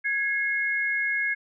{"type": "tone pair together", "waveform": "sine", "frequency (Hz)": [1661.2, 2161], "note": ["G#6", "C#7"], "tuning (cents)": [0, -45], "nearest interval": "perfect fourth", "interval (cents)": 455, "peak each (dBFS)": -26, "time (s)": [0.04, 1.35], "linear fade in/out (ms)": 20, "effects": []}